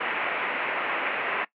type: low-pass noise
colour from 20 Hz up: white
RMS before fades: -28 dBFS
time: 0-1.45 s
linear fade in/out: 10 ms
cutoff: 2600 Hz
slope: 48 dB/octave
effects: noise-tail reverb RT60 0.1 s tail -18 dB re dry + high-pass 400 Hz 12 dB/octave